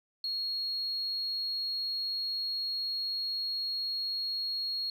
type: tone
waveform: sine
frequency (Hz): 4299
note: C8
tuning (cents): +46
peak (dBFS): -30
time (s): 0.24-4.9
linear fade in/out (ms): 2
effects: tanh soft clip ceiling -26 dBFS + 12-bit